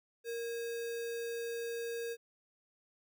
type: tone with sample-and-hold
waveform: sine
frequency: 466.2 Hz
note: A#4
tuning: in tune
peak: -36 dBFS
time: 0.24-2.17 s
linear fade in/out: 50 ms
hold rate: 2100 Hz
effects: none